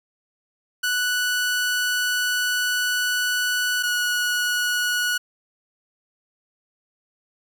sawtooth tone pair in turn, 1480 / 1463.8 Hz, F#6 / F#6, 0 / -19 cents, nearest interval unison, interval 19 cents, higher first, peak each -17 dBFS, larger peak neither, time 0.83-3.83 / 3.83-5.18 s, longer first, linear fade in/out 10 ms, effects none

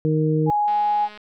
harmonic tone, 155.5 Hz, D#3, 1 cent flat, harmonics 1 / 2 / 3, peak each -19 / -23 / -23 dBFS, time 0.05-0.5 s, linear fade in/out 0 ms
sine tone, 832 Hz, G#5, 3 cents sharp, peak -17 dBFS, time 0.46-1.09 s, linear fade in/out 50 ms
click train, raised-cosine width 0.3 ms, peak -26 dBFS, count 105, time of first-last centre 0.68-1.175 s, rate 210 Hz
effects none

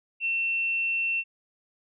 sine tone, 2700 Hz, E7, 41 cents sharp, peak -24 dBFS, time 0.2-1.24 s, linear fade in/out 50 ms, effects none

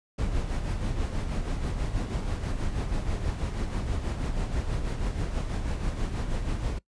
brown noise with tremolo, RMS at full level -27 dBFS, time 0.18-6.79 s, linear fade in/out 10 ms, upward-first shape sine, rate 6.2 Hz, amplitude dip 50%, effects noise-tail reverb RT60 0.1 s tail -21 dB re dry + resampled to 22050 Hz

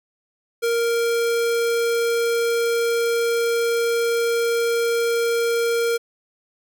square tone, 466.2 Hz, A#4, in tune, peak -19 dBFS, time 0.62-5.98 s, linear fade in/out 20 ms, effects none

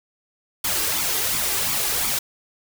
white noise with flanger, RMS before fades -23 dBFS, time 0.64-2.19 s, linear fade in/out 5 ms, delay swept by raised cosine 0.86 to 2.56 ms, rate 2.8 Hz, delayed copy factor +0.55, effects none

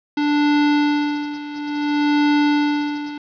square tone with tremolo, 293.7 Hz, D4, in tune, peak -14 dBFS, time 0.17-3.18 s, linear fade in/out 5 ms, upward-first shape sine, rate 0.58 Hz, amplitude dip 80%, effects resampled to 11025 Hz + 7-bit

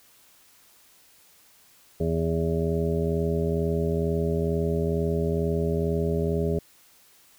harmonic tone, 82.2 Hz, E2, 4 cents flat, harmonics 1 / 2 / 3 / 4 / 5 / 7 / 8, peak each -29 / -27 / -33 / -39 / -27 / -34 / -38 dBFS, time 2-6.59 s, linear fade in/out 5 ms, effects white hiss -57 dBFS RMS until 7.38 s

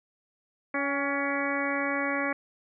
harmonic tone with a mistuned harmonic, 281.1 Hz, C#4, 24 cents sharp, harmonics 1 / 2 / 3 / 4 / 5 / 6 / 7 / 8, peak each -32 / -33 / -38 / -35 / -37 / -35 / -34 / -35 dBFS, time 0.74-2.33 s, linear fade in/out 5 ms, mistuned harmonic 3, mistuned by -38 cents, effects none

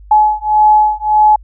sine beating tone pair, 850 / 851.7 Hz, G#5 / G#5, +40 / +43 cents, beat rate 1.7 Hz, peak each -10 dBFS, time 0.11-1.36 s, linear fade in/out 5 ms, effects added 50 Hz sine -34 dBFS peak until 1.43 s

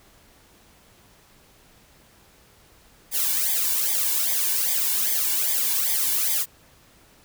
blue noise with flanger, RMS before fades -23 dBFS, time 3.11-6.46 s, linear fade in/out 50 ms, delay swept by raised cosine 0.71 to 1.59 ms, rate 2.5 Hz, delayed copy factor -1, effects pink hiss -55 dBFS RMS until 7.24 s

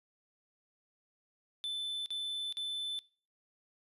triangle tone bursts, 3520 Hz, A7, in tune, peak -33 dBFS, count 3, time 1.64-2.99 s, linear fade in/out 0 ms, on 420 ms, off 45 ms, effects noise-tail reverb RT60 0.4 s tail -23 dB re dry + resampled to 32000 Hz

